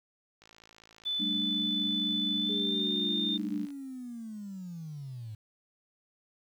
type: click train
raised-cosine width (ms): 0.2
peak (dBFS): -37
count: 182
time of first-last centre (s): 0.42-3.705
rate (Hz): 55.1
type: tone with pitch glide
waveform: sine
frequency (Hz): 3500 to 3619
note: A7 to A7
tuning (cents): -10 to +48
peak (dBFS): -29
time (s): 1.05-3.38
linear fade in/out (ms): 20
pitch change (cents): +58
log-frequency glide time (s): 2.38-2.84
type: chord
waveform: sine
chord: G suspended second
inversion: none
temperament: equal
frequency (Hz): 196 / 220 / 293.7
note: G3 / A3 / D4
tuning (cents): 0 / 0 / 0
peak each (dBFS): -36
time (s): 1.19-3.66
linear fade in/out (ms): 20
type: linear sweep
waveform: sine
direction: down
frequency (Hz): 415.3 to 104.6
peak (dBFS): -38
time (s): 2.49-5.35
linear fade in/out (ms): 5
effects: 10-bit